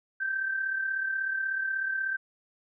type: tone pair together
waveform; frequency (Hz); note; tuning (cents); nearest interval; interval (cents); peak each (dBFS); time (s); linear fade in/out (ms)
sine; 1557.6 / 1594; G6 / G6; -12 / +28; unison; 40; -28 / -37; 0.2-2.17; 10
effects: none